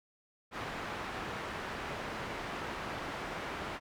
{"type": "low-pass noise", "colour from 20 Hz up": "white", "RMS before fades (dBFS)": -40, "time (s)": [0.51, 3.8], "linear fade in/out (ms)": 50, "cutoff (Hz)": 1600, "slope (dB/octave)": 12, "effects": []}